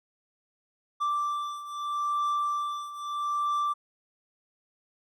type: beating tone pair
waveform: triangle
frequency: 1173 / 1173.78 Hz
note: D6 / D6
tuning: -2 / -1 cents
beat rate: 0.78 Hz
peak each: -27 / -31 dBFS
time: 1-3.74 s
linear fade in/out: 20 ms
effects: none